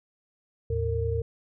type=tone cluster; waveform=sine; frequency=78 / 108.5 / 458.6 Hz; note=D#2 / A2 / A#4; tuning=+5 / -24 / -28 cents; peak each=-29 dBFS; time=0.7-1.22 s; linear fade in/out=5 ms; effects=none